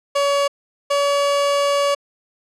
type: tone pair in turn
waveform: 30% pulse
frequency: 565 / 567.7 Hz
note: C#5 / C#5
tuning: +33 / +41 cents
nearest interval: unison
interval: 8 cents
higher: second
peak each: -13 dBFS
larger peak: neither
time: 0.15-0.48 / 0.9-1.95 s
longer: second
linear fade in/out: 10 ms
effects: low-pass 8000 Hz 12 dB/octave